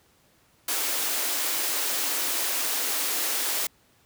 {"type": "high-pass noise", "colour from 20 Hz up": "white", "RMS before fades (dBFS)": -27, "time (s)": [0.68, 3.67], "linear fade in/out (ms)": 5, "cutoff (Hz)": 260, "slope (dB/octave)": 96, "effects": ["pink hiss -62 dBFS RMS until 4.05 s", "high-pass 60 Hz 12 dB/octave"]}